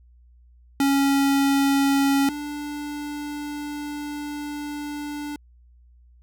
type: tone pair in turn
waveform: square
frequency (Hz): 276.9 / 293.4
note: C#4 / D4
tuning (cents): -2 / -2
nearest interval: minor second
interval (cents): 100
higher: second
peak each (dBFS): -18 / -30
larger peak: first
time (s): 0.8-2.29 / 2.29-5.36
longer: second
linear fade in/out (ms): 2
effects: added 60 Hz sine -50 dBFS peak until 6.22 s